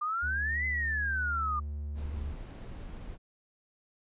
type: exponential two-way sweep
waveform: sine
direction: up then down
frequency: 1190 to 2051 to 1190 Hz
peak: -29 dBFS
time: 0.01-1.6 s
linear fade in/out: 10 ms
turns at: 0.66 s
type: tone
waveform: triangle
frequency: 73.42 Hz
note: D2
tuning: in tune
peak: -32 dBFS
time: 0.22-2.33 s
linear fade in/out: 20 ms
type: noise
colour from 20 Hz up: brown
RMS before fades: -42 dBFS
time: 1.94-3.18 s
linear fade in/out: 50 ms
effects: resampled to 8000 Hz